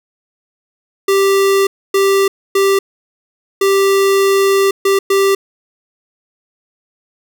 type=tone bursts at uneven times; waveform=square; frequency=392.1 Hz; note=G4; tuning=in tune; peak=-10 dBFS; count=6; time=1.08-1.67 / 1.94-2.28 / 2.55-2.79 / 3.61-4.71 / 4.85-4.99 / 5.1-5.35 s; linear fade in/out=5 ms; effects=none

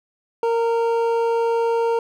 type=tone pair together; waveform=triangle; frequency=463 / 921 Hz; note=A#4 / A#5; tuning=-12 / -21 cents; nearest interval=octave; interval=1191 cents; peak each=-16 / -22 dBFS; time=0.43-1.99 s; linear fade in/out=2 ms; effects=none

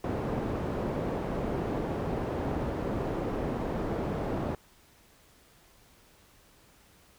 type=low-pass noise; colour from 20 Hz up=white; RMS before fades=-32 dBFS; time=0.04-4.55 s; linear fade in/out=2 ms; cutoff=490 Hz; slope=12 dB/octave; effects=pink hiss -60 dBFS RMS until 7.18 s

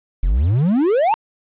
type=exponential sweep; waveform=triangle; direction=up; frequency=38.57 to 932.3 Hz; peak=-11 dBFS; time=0.23-1.14 s; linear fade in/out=0 ms; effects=resampled to 8000 Hz + 8-bit

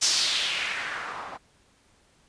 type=noise with low-pass filter sweep; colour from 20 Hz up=blue; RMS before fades=-28 dBFS; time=0.01-1.38 s; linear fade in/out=20 ms; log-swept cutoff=6000 to 860 Hz; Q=2.4; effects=pink hiss -62 dBFS RMS until 2.28 s + resampled to 22050 Hz

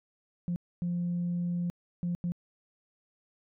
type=tone bursts at uneven times; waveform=sine; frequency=174.61 Hz; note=F3; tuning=in tune; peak=-27 dBFS; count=4; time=0.48-0.56 / 0.82-1.7 / 2.03-2.15 / 2.24-2.32 s; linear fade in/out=0 ms; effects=tanh soft clip ceiling -25 dBFS

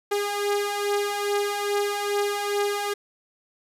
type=beating tone pair; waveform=sawtooth; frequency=406.5 / 408.9 Hz; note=G#4 / G#4; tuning=-37 / -27 cents; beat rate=2.4 Hz; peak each=-25 / -21 dBFS; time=0.11-2.94 s; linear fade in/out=10 ms; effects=resampled to 32000 Hz

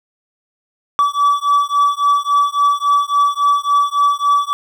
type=beating tone pair; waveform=triangle; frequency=1148 / 1151.6 Hz; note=D6 / D6; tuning=-40 / -34 cents; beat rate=3.6 Hz; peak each=-13 dBFS; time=0.99-4.53 s; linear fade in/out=0 ms; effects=none

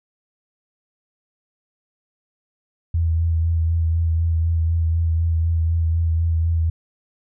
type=tone with vibrato; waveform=sine; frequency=82.41 Hz; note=E2; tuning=in tune; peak=-16 dBFS; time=2.94-6.7 s; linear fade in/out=5 ms; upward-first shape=sine; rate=4 Hz; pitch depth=25 cents each way; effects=none

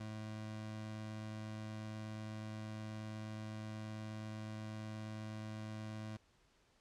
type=tone with vibrato; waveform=25% pulse; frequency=108.3 Hz; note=A2; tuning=27 cents flat; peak=-40 dBFS; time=0-6.17 s; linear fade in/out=5 ms; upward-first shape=sine; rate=19 Hz; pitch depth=8 cents each way; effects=pink hiss -72 dBFS RMS until 6.8 s + low-pass 7000 Hz 12 dB/octave

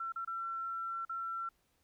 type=tone with dropouts; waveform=sine; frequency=1351 Hz; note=E6; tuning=42 cents sharp; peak=-36 dBFS; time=0-1.49 s; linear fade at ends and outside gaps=5 ms; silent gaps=0.122-0.159 / 0.249-0.274 / 1.051-1.094 s; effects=pink hiss -75 dBFS RMS until 1.83 s

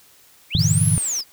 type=linear two-way sweep; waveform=sine; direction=up then down; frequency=2015 to 11130 to 4641 Hz; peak=-21 dBFS; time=0.5-1.24 s; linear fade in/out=50 ms; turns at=0.86 s
type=chord; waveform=sine; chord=E half-diminished seventh; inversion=first; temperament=equal; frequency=98 / 116.54 / 146.83 / 164.81 Hz; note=G2 / Bb2 / D3 / E3; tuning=0 / 0 / 0 / 0 cents; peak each=-21 dBFS; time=0.55-0.98 s; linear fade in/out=0 ms
type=high-pass noise; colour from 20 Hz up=white; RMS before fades=-37 dBFS; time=0.59-1.21 s; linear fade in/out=2 ms; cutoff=140 Hz; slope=12 dB/octave
effects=white hiss -52 dBFS RMS until 1.32 s

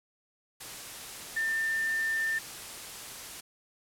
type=tone in noise; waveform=sine; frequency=1793 Hz; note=A6; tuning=32 cents sharp; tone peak=-27 dBFS; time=1.36-2.39 s; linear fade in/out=10 ms; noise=white; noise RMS=-42 dBFS; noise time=0.6-3.41 s; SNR=+12 dB; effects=low-pass 12000 Hz 12 dB/octave

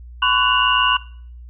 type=tone cluster; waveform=sine; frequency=1012 / 1119 / 1487 / 2775 / 2895 Hz; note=B5 / C#6 / F#6 / F7 / F#7; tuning=+42 / +16 / +8 / -12 / -38 cents; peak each=-20 dBFS; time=0.22-0.97 s; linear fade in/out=5 ms; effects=noise-tail reverb RT60 0.5 s tail -19 dB re dry + added 60 Hz sine -35 dBFS peak until 1.49 s

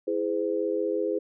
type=chord; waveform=sine; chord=E augmented; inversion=none; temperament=equal with one note detuned; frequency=329.6 / 415.3 / 510.4 Hz; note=E4 / G#4 / B#4; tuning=0 / 0 / -43 cents; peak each=-30 / -28 / -29 dBFS; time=0.07-1.19 s; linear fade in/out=10 ms; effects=none

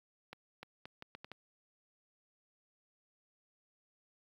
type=accelerating click train; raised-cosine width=0.3 ms; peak=-30 dBFS; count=7; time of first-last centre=0.33-1.316 s; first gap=300 ms; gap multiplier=0.75; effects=high-pass 80 Hz 12 dB/octave + 11-bit

